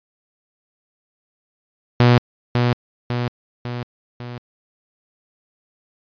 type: tone with echo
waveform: sawtooth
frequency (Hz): 121.7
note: B2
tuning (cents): -25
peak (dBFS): -6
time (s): 2-2.18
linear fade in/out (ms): 0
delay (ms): 550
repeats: 4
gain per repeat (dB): -5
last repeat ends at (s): 4.38
effects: resampled to 11025 Hz